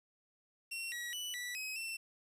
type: tone with pitch steps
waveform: sawtooth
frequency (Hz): 2727 / 1919 / 2970 / 1958 / 2541 / 2687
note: F7 / A#6 / F#7 / B6 / D#7 / E7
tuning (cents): -42 / +50 / +6 / -15 / +36 / +33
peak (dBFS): -36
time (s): 0.71-1.97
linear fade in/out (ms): 10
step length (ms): 210
effects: resampled to 32000 Hz + 11-bit